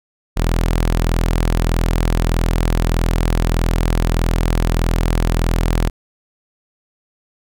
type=tone; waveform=sawtooth; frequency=41.62 Hz; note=E1; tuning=17 cents sharp; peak=-10 dBFS; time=0.36-5.9 s; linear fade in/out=20 ms; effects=none